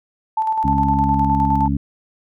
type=tone with tremolo; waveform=sine; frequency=880 Hz; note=A5; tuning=in tune; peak=-15 dBFS; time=0.37-1.68 s; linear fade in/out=5 ms; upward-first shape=square; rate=9.7 Hz; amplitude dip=40%
type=harmonic tone; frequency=69.3 Hz; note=C#2; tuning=in tune; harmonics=1 / 2 / 3 / 4; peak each=-22 / -22 / -22 / -22 dBFS; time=0.64-1.77 s; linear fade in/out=5 ms
effects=none